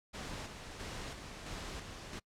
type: noise with tremolo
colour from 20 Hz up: pink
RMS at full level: -43 dBFS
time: 0.13-2.2 s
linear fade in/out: 20 ms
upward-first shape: square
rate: 1.5 Hz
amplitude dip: 40%
effects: noise-tail reverb RT60 0.1 s tail -25 dB re dry + low-pass 7000 Hz 12 dB/octave